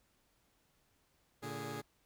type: tone cluster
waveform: 15% pulse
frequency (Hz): 114.6 / 145.1 / 413.6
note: A#2 / D3 / G#4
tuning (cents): -29 / -21 / -7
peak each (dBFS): -39 / -39 / -38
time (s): 1.42-1.82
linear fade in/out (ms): 20
effects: pink hiss -74 dBFS RMS until 2.05 s